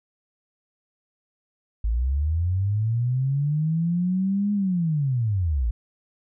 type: linear two-way sweep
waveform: sine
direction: up then down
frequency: 51.91 to 207.4 to 51.91 Hz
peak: -20 dBFS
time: 1.84-5.71 s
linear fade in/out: 5 ms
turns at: 4.53 s
effects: none